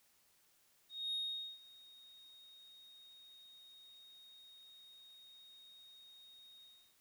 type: tone with ADSR envelope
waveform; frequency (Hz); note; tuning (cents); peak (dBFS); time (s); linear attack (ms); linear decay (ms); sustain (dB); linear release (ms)
sine; 3729; A#7; 0; -34; 0.89-6.96; 240; 450; -23; 330
effects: tanh soft clip ceiling -34 dBFS + white hiss -72 dBFS RMS until 7 s